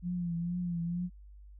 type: tone with vibrato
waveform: sine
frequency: 173.5 Hz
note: F3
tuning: 11 cents flat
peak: -31 dBFS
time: 0.02-1.1 s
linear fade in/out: 50 ms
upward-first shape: triangle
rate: 2.2 Hz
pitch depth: 62 cents each way
effects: added 50 Hz sine -49 dBFS peak until 1.59 s